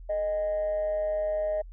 sine tone with amplitude modulation, 620 Hz, D#5, 6 cents flat, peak -22 dBFS, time 0.09-1.62 s, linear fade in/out 10 ms, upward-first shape sine, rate 188 Hz, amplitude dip 45%, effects tanh soft clip ceiling -22 dBFS + added 42 Hz sine -41 dBFS peak until 1.72 s

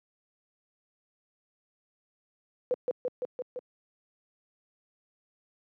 sine tone with echo, 500 Hz, B4, 21 cents sharp, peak -23 dBFS, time 2.71-2.74 s, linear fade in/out 0 ms, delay 170 ms, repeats 5, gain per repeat -2 dB, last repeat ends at 3.59 s, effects high-pass 200 Hz 12 dB/octave

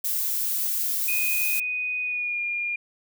violet noise, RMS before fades -26 dBFS, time 0.04-1.6 s, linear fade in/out 5 ms
sine tone with pitch glide, 2489 to 2414 Hz, D#7 to D7, 0 to +47 cents, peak -25 dBFS, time 1.08-2.76 s, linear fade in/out 5 ms, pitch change -53 cents, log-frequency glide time 2.02-2.41 s
effects none

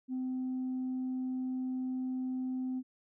sine tone, 257 Hz, C4, 31 cents flat, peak -31 dBFS, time 0.08-2.83 s, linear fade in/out 50 ms, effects tanh soft clip ceiling -30 dBFS

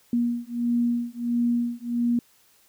sine beating tone pair, 237.6 / 239.1 Hz, A#3 / A#3, +33 / +44 cents, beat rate 1.5 Hz, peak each -25 dBFS, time 0.13-2.19 s, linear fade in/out 2 ms, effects white hiss -60 dBFS RMS until 2.68 s

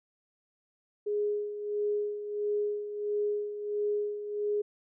sine tone with tremolo, 415.3 Hz, G#4, in tune, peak -26 dBFS, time 1.06-4.62 s, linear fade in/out 10 ms, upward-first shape sine, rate 1.5 Hz, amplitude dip 65%, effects none

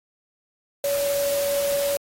sine tone in noise, 566 Hz, C#5, 36 cents sharp, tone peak -21 dBFS, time 0.84-1.97 s, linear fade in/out 2 ms, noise white, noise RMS -31 dBFS, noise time 0.84-1.97 s, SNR +7 dB, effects AAC 48 kbps

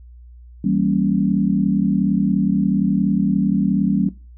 sine chord, E diminished seventh, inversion none, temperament equal, 164.81 / 196 / 233.1 / 277.2 Hz, E3 / G3 / Bb3 / Db4, 0 / 0 / 0 / 0 cents, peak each -24 / -18 / -22 / -22 dBFS, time 0.64-4.09 s, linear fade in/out 5 ms, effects noise-tail reverb RT60 0.3 s tail -18 dB re dry + added 60 Hz sine -39 dBFS peak until 4.37 s

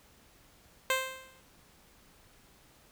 10% pulse tone with exponential decay, 523.3 Hz, C5, in tune, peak -16 dBFS, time 0.9-1.41 s, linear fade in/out 1 ms, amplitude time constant 110 ms, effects pink hiss -61 dBFS RMS until 2.91 s

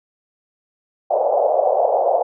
pink band-pass noise, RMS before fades -17 dBFS, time 1.1-2.23 s, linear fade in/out 10 ms, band 530 to 750 Hz, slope 48 dB/octave, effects none

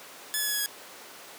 5% pulse tone with pitch steps, 1719 / 1705.2 / 1691.4 / 1677.8 / 1664.3 Hz, A6 / G#6 / G#6 / G#6 / G#6, -41 / +45 / +31 / +17 / +3 cents, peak -16 dBFS, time 0.34-0.66 s, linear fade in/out 0 ms, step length 64 ms, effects pink hiss -45 dBFS RMS until 1.38 s + high-pass 400 Hz 12 dB/octave

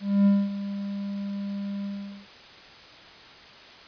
triangle tone with ADSR envelope, 200 Hz, G3, 35 cents sharp, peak -13 dBFS, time 0-2.27 s, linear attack 260 ms, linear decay 230 ms, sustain -14 dB, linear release 420 ms, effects white hiss -47 dBFS RMS until 3.87 s + resampled to 11025 Hz

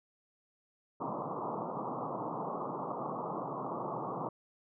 white band-pass noise, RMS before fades -38 dBFS, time 1-4.29 s, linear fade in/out 5 ms, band 120 to 1200 Hz, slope 96 dB/octave, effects none

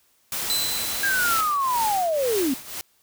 white noise, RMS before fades -28 dBFS, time 0.32-1.41 s, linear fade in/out 2 ms
sawtooth tone with exponential decay, 4024 Hz, B7, 32 cents sharp, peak -18 dBFS, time 0.5-1.84 s, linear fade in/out 0 ms, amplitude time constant 290 ms
sine linear sweep, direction down, 1630 to 246.9 Hz, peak -20 dBFS, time 1.03-2.54 s, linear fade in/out 5 ms
white noise with tremolo, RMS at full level -28 dBFS, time 1.19-2.81 s, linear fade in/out 0 ms, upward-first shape triangle, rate 1.9 Hz, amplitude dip 85%
effects white hiss -63 dBFS RMS until 3.02 s

